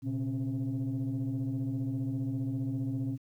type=tone cluster; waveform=sine; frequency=119.6 / 134.6 / 270.2 Hz; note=A#2 / C3 / C#4; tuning=+45 / +49 / -44 cents; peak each=-32 / -36 / -32 dBFS; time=0.02-3.18 s; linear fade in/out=50 ms; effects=tanh soft clip ceiling -26 dBFS + 11-bit